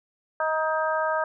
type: harmonic tone with a mistuned harmonic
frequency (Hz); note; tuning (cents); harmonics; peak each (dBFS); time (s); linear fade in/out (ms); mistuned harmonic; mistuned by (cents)
314.4; D#4; +18; 2 / 3 / 4 / 5; -26 / -28 / -29 / -30; 0.4-1.24; 2; 5; +16
effects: none